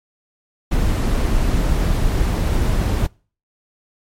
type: noise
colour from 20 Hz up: brown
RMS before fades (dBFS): -17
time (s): 0.71-3.07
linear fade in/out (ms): 10
effects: noise-tail reverb RT60 0.4 s tail -25 dB re dry + MP3 64 kbps